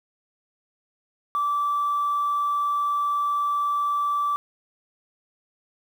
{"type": "tone", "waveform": "sine", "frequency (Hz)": 1162, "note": "D6", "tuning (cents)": -19, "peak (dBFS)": -20, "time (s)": [1.35, 4.36], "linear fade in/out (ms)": 0, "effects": ["tanh soft clip ceiling -17 dBFS", "8-bit"]}